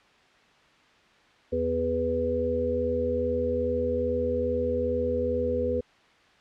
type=harmonic tone; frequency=82.41 Hz; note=E2; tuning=in tune; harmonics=1 / 3 / 5 / 6; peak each=-33 / -32 / -32 / -26 dBFS; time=1.52-5.81 s; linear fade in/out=10 ms; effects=white hiss -58 dBFS RMS until 6.4 s + low-pass 3000 Hz 12 dB/octave